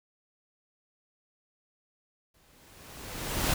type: noise with exponential growth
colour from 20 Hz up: pink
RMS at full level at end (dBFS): -26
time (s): 2.34-3.54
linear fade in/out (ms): 5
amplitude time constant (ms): 260
effects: none